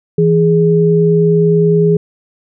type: tone pair together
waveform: sine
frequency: 164.81 / 415.3 Hz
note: E3 / G#4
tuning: 0 / 0 cents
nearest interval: octave + major third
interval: 1600 cents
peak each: -10 dBFS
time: 0.18-1.97 s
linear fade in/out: 5 ms
effects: none